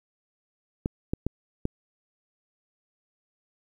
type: clicks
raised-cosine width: 3 ms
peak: -13 dBFS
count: 4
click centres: 0.859 / 1.135 / 1.266 / 1.654 s
effects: 9-bit